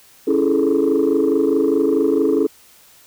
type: chord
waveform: sine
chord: A major seventh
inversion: first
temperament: equal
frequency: 277.2 / 329.6 / 415.3 / 440 Hz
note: C#4 / E4 / G#4 / A4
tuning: 0 / 0 / 0 / 0 cents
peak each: -18 dBFS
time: 0.27-2.47 s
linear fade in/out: 10 ms
effects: tanh soft clip ceiling -8 dBFS + white hiss -49 dBFS RMS until 3.06 s

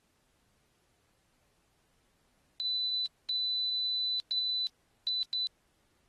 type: tone bursts at uneven times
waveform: sine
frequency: 3995 Hz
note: B7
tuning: 19 cents sharp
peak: -29 dBFS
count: 5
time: 2.6-3.06 / 3.29-4.2 / 4.31-4.67 / 5.07-5.23 / 5.33-5.47 s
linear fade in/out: 0 ms
effects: pink hiss -73 dBFS RMS until 6.08 s + AAC 32 kbps

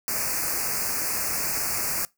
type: band-stop noise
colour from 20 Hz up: white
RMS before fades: -27 dBFS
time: 0.08-2.05 s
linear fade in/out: 0 ms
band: 2600 to 4500 Hz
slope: 96 dB/octave
effects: noise-tail reverb RT60 0.2 s tail -23 dB re dry

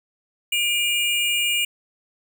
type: tone pair together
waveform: square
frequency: 2400 / 2854 Hz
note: D7 / F7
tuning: +37 / +37 cents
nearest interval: minor third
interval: 300 cents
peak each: -24 / -22 dBFS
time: 0.52-1.65 s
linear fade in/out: 5 ms
effects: none

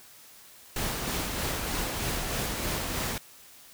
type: noise with tremolo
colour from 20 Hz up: pink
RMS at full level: -30 dBFS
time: 0.76-3.18 s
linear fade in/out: 2 ms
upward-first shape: sine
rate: 3.2 Hz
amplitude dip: 30%
effects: white hiss -52 dBFS RMS until 3.73 s

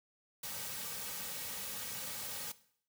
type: noise with comb filter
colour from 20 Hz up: white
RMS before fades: -42 dBFS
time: 0.43-2.52 s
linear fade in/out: 5 ms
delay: 2.9 ms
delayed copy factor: -0.7
effects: noise-tail reverb RT60 0.6 s tail -17 dB re dry

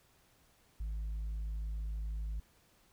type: tone with tanh clipping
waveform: sine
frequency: 53.2 Hz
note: G#1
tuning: 42 cents sharp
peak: -36 dBFS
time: 0.8-2.4 s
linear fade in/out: 5 ms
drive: 2 dB
effects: pink hiss -68 dBFS RMS until 2.92 s

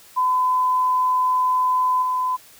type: tone with level steps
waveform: sine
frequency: 1012 Hz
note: B5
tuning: 42 cents sharp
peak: -16 / -19 dBFS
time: 0.16-2.37 s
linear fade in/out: 20 ms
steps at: 2.02 s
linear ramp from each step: 5 ms
effects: white hiss -48 dBFS RMS until 2.59 s

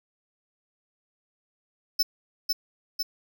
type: tone with echo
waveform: square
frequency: 5270 Hz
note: E8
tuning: 1 cent flat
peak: -19 dBFS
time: 1.99-2.03 s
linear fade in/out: 10 ms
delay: 500 ms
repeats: 2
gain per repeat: -3 dB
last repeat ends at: 3.03 s
effects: none

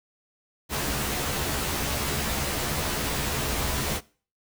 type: noise with comb filter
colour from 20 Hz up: pink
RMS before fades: -28 dBFS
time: 0.69-4.01 s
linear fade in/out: 50 ms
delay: 14 ms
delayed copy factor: +1
effects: noise-tail reverb RT60 0.4 s tail -21 dB re dry

